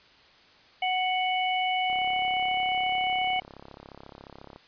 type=harmonic tone; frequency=741 Hz; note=F#5; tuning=2 cents sharp; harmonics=1 / 3 / 4; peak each=-26 / -30 / -32 dBFS; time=0.82-3.4 s; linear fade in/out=5 ms
type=click train; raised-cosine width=1 ms; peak=-30 dBFS; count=92; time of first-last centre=1.9-4.561 s; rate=34.2 Hz
effects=white hiss -56 dBFS RMS until 4.67 s + resampled to 11025 Hz